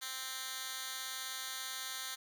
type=tone with high-pass filter; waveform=10% pulse; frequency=261.6 Hz; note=C4; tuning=in tune; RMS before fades=-42 dBFS; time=0.01-2.16 s; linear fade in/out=20 ms; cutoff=2600 Hz; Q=0.75; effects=none